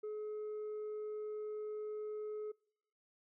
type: tone with tanh clipping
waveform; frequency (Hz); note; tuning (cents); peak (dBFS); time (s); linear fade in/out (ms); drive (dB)
triangle; 425.3; G#4; +41; -40; 0.03-2.52; 10; 7
effects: noise-tail reverb RT60 0.7 s tail -26 dB re dry